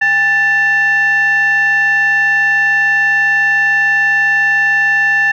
sine tone with frequency modulation, 1760 Hz, A6, in tune, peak -8 dBFS, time 0.01-5.32 s, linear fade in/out 10 ms, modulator 953 Hz, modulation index 0.44, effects tanh soft clip ceiling -5 dBFS

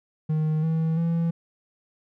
triangle tone with pitch steps, 155.56 / 161.23 / 167.11 Hz, D#3 / E3 / E3, 0 / -38 / +24 cents, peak -19 dBFS, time 0.29-1.31 s, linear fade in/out 10 ms, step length 340 ms, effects none

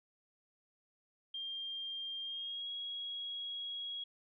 sine tone with pitch glide, 3197 to 3310 Hz, G7 to G#7, +33 to -6 cents, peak -39 dBFS, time 1.34-4.04 s, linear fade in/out 5 ms, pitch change +61 cents, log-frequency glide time 2.22-2.68 s, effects none

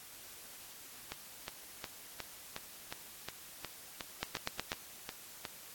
two click trains, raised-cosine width 0.2 ms, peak -17 / -22 dBFS, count 5 / 13, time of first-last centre 4.23-4.718 / 1.12-5.452 s, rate 8.19 / 2.77 Hz, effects white hiss -52 dBFS RMS until 5.74 s + AAC 64 kbps

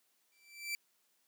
sawtooth tone with exponential growth, 2335 Hz, D7, 11 cents flat, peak -30 dBFS, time 0.32-0.75 s, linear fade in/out 1 ms, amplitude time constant 93 ms, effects white hiss -75 dBFS RMS until 1.27 s + high-pass 200 Hz 12 dB/octave

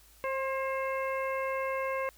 harmonic tone with a mistuned harmonic, 532 Hz, C5, 29 cents sharp, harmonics 1 / 2 / 3 / 4 / 5, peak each -32 / -35 / -42 / -39 / -45 dBFS, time 0.24-2.09 s, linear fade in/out 0 ms, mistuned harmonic 3, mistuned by +25 cents, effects added 54 Hz sine -60 dBFS peak until 2.17 s + white hiss -60 dBFS RMS until 2.17 s

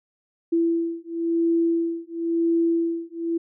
sine beating tone pair, 333.7 / 334.67 Hz, E4 / E4, +21 / +26 cents, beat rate 0.97 Hz, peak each -23 dBFS, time 0.52-3.38 s, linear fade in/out 10 ms, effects none

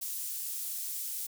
pink high-pass noise, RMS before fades -37 dBFS, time 0.01-1.27 s, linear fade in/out 10 ms, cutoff 9700 Hz, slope 12 dB/octave, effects none

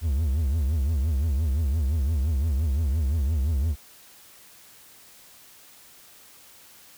triangle tone with vibrato, 73.42 Hz, D2, in tune, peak -19 dBFS, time 0.01-3.76 s, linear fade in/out 50 ms, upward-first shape triangle, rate 5.8 Hz, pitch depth 270 cents each way, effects white hiss -51 dBFS RMS until 6.97 s

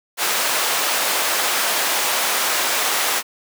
pink high-pass noise, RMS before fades -20 dBFS, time 0.17-3.23 s, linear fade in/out 50 ms, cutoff 700 Hz, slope 12 dB/octave, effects none

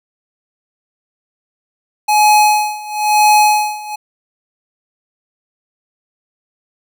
square tone with tremolo, 844 Hz, G#5, 28 cents sharp, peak -7 dBFS, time 2.08-3.96 s, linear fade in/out 10 ms, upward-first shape sine, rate 1 Hz, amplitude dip 90%, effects none

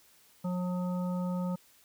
harmonic tone, 180 Hz, F#3, 47 cents flat, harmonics 1 / 3 / 5 / 7, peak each -30 / -40 / -44 / -47 dBFS, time 0.44-1.56 s, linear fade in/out 10 ms, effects white hiss -62 dBFS RMS until 1.84 s

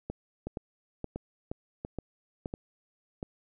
two click trains, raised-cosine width 2 ms, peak -22 / -21 dBFS, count 5 / 6, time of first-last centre 0.47-3.229 / 0.1-2.458 s, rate 1.45 / 2.12 Hz, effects none

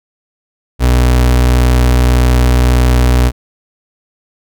35% pulse tone, 61.74 Hz, B1, in tune, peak -5 dBFS, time 0.79-3.32 s, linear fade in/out 50 ms, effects none

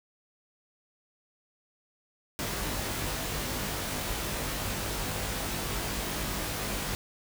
pink noise with comb filter, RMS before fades -33 dBFS, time 2.39-6.95 s, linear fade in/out 0 ms, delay 20 ms, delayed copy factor +0.8, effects none

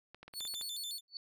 clicks, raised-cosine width 0.3 ms, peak -34 dBFS, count 8, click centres 0.146 / 0.23 / 0.28 / 0.338 / 0.407 / 0.452 / 0.54 / 0.612 s
sawtooth tone with vibrato, 3951 Hz, B7, in tune, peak -36 dBFS, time 0.33-1.01 s, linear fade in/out 50 ms, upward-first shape square, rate 6.9 Hz, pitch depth 190 cents each way
sine tone with exponential growth, 4474 Hz, C#8, 15 cents sharp, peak -36 dBFS, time 1.08-1.17 s, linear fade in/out 1 ms, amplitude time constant 19 ms
effects none

